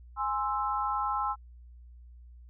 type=chord; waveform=sine; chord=Ab augmented; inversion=none; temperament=equal; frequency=830.6 / 1046.5 / 1318.5 Hz; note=Ab5 / C6 / E6; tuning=0 / 0 / 0 cents; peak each=-32 dBFS; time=0.16-1.36 s; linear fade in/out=50 ms; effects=added 60 Hz sine -48 dBFS peak until 2.49 s